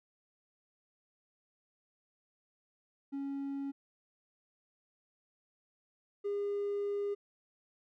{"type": "tone pair in turn", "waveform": "triangle", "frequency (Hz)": [277.2, 405.9], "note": ["C#4", "G#4"], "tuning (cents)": [0, -40], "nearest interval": "perfect fifth", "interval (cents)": 660, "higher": "second", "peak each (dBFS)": [-33, -29], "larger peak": "second", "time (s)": [[3.12, 3.72], [6.24, 7.15]], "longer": "second", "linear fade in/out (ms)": 20, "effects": ["tanh soft clip ceiling -28 dBFS"]}